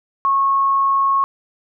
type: tone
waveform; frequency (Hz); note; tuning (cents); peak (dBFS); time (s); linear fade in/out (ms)
sine; 1095; C#6; -22; -13; 0.25-1.24; 0
effects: none